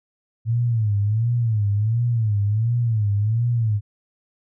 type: tone with vibrato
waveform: sine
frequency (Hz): 110.4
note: A2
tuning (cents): +6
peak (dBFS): -17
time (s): 0.45-3.81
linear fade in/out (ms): 50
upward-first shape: sine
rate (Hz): 1.4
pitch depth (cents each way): 150
effects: none